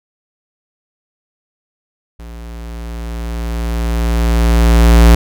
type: tone with level ramp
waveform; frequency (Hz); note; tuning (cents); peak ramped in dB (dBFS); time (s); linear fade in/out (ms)
square; 57.7; A#1; -17; -30 to -3; 2.19-5.15; 5
effects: none